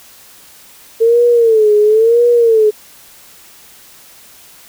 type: tone with vibrato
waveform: sine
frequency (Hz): 448.1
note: A4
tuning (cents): +32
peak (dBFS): -6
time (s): 1-2.71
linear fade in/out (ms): 20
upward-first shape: sine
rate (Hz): 0.98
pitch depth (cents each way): 120
effects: white hiss -41 dBFS RMS until 4.68 s